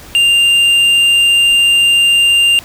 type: tone with tanh clipping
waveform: sine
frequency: 2794 Hz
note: F7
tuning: in tune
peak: -8 dBFS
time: 0.15-2.59 s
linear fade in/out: 0 ms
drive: 7 dB
effects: pink hiss -35 dBFS RMS until 2.64 s